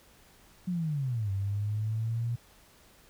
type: linear two-way sweep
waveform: sine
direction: down then up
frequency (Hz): 185 to 96.6 to 119.4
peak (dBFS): -28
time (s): 0.67-2.36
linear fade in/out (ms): 10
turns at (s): 1.31
effects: pink hiss -59 dBFS RMS until 3.09 s